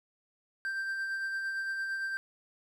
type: tone with tremolo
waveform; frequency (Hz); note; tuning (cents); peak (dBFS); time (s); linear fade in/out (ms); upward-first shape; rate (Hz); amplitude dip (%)
triangle; 1571; G6; +3; -29; 0.65-2.17; 0; sine; 8.8; 30
effects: none